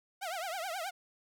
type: tone with vibrato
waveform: sawtooth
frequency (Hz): 711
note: F5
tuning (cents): +31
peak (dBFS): -32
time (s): 0.21-0.91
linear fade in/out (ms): 20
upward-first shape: triangle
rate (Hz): 9.4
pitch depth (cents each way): 230
effects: none